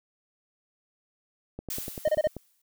click train, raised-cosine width 2 ms, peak -23 dBFS, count 9, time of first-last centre 1.59-2.367 s, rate 10.3 Hz
blue noise with exponential decay, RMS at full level -32 dBFS, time 1.7-2.62 s, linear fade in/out 5 ms, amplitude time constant 200 ms
triangle tone bursts, 615 Hz, D#5, 20 cents flat, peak -18 dBFS, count 4, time 2.05-2.275 s, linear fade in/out 5 ms, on 36 ms, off 27 ms
effects none

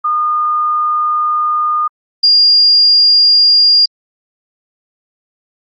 sine tone pair in turn, 1220 / 4816 Hz, D#6 / D8, -34 / +43 cents, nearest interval 2 octaves, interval 2377 cents, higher second, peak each -11 / -5 dBFS, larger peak second, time 0.04-1.88 / 2.23-3.86 s, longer first, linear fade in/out 10 ms, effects Opus 48 kbps

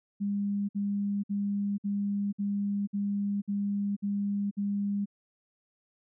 sine tone bursts, 201.9 Hz, G#3, 49 cents flat, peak -27 dBFS, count 9, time 0.2-5.058 s, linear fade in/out 20 ms, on 490 ms, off 56 ms, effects none

